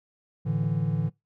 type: chord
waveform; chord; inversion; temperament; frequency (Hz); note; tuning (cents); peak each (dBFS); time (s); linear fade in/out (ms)
triangle; A suspended fourth; none; just; 110 / 146.67 / 165; A2 / D3 / E3; 0 / -2 / +2; -28 / -25 / -26; 0.45-1.1; 20
type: click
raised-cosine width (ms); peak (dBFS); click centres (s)
2; -28; 0.635
effects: noise-tail reverb RT60 0.2 s tail -24 dB re dry